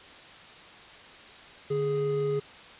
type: tone pair together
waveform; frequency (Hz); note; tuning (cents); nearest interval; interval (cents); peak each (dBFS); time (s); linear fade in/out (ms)
triangle; 147.13 / 415.3; D3 / G#4; +4 / 0; octave + tritone; 1796; -30 / -24; 1.7-2.4; 10
effects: white hiss -48 dBFS RMS until 2.79 s + resampled to 8000 Hz